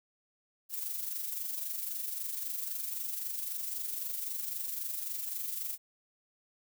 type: noise with amplitude modulation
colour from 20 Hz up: violet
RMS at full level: -35 dBFS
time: 0.69-5.78 s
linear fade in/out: 50 ms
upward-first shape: sine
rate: 23.8 Hz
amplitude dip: 50%
effects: none